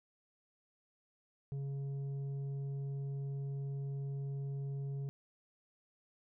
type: tone with tanh clipping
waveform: triangle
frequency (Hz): 138.6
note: C#3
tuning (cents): 0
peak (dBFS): -38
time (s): 1.52-5.09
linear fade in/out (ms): 0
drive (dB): 10
effects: none